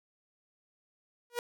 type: tone with exponential growth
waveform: sawtooth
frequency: 479.7 Hz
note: A#4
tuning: 50 cents sharp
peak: -23 dBFS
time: 1.3-1.39 s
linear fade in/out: 1 ms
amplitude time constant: 18 ms
effects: none